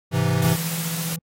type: chord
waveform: square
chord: Ab augmented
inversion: none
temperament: equal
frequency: 103.83 / 130.81 / 164.81 Hz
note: Ab2 / C3 / E3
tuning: 0 / 0 / 0 cents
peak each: -25 / -23 / -23 dBFS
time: 0.11-0.57 s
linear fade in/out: 50 ms
type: high-pass noise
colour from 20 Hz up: white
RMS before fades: -30 dBFS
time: 0.42-1.16 s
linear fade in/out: 2 ms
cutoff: 160 Hz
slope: 48 dB/octave
type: tone with tremolo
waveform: triangle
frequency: 164.81 Hz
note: E3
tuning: in tune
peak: -23 dBFS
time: 0.45-1.19 s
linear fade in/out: 10 ms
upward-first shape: sine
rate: 15 Hz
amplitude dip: 50%
effects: AAC 48 kbps